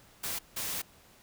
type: noise bursts at uneven times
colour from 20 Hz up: white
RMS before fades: -35 dBFS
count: 2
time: 0.23-0.39 / 0.56-0.82 s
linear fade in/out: 10 ms
effects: pink hiss -59 dBFS RMS until 1.22 s